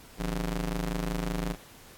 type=ring-modulated tone; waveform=sawtooth; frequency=110 Hz; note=A2; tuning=in tune; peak=-22 dBFS; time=0.17-1.56 s; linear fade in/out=50 ms; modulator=67.7 Hz; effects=pink hiss -52 dBFS RMS until 1.97 s + AAC 64 kbps